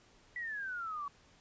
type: exponential sweep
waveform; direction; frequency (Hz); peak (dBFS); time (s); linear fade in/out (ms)
sine; down; 1975.5 to 1119; -37; 0.36-1.08; 2
effects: pink hiss -64 dBFS RMS until 1.4 s + resampled to 16000 Hz